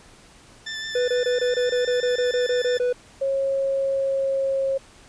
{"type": "tone with vibrato", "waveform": "20% pulse", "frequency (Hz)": 1766, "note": "A6", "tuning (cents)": 6, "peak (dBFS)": -24, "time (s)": [0.66, 2.79], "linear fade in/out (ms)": 10, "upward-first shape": "sine", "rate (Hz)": 6, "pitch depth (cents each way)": 14}
{"type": "tone bursts", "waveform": "triangle", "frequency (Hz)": 493.9, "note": "B4", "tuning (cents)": 0, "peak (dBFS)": -17, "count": 13, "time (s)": [0.95, 2.928], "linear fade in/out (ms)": 5, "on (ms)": 130, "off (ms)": 24}
{"type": "tone with pitch glide", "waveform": "sine", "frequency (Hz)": [544, 540.2], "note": ["C#5", "C#5"], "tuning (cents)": [-33, -45], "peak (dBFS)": -20, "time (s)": [3.21, 4.78], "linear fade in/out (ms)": 10, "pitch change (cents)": -12, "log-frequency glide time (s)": [3.77, 4.65]}
{"effects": ["pink hiss -50 dBFS RMS until 5.08 s", "resampled to 22050 Hz"]}